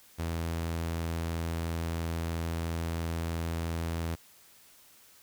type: tone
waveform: sawtooth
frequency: 83 Hz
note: E2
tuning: 12 cents sharp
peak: -27 dBFS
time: 0.18-4.16 s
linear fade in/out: 20 ms
effects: white hiss -58 dBFS RMS until 5.22 s